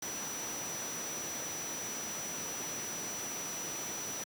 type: tone in noise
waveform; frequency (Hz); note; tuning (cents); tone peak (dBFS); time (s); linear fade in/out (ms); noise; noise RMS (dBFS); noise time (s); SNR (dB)
sine; 5900; F#8; -6; -39; 0.02-4.24; 5; pink; -41; 0.02-4.24; -1
effects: high-pass 200 Hz 12 dB/octave